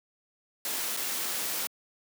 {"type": "noise with dropouts", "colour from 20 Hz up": "white", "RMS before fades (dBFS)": -32, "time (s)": [0.65, 1.67], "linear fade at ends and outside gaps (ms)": 1, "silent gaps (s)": [0.966, 0.972], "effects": ["high-pass 200 Hz 12 dB/octave"]}